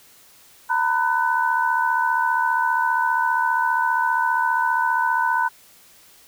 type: tone cluster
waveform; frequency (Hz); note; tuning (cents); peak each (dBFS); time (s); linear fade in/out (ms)
sine; 918 / 993 / 1498; A#5 / B5 / F#6; -27 / +9 / +21; -22; 0.69-5.49; 20
effects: white hiss -51 dBFS RMS until 6.27 s